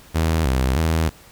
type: tone with vibrato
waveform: sawtooth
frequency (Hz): 72.3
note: D2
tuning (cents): -27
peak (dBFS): -13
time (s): 0.14-1.1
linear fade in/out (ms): 20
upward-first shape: square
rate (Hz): 1.6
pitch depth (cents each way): 190
effects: pink hiss -47 dBFS RMS until 1.31 s